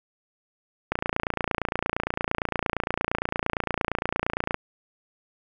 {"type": "click train", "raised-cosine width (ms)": 0.5, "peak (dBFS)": -9, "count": 105, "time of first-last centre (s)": [0.92, 4.544], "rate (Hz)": 28.7, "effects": []}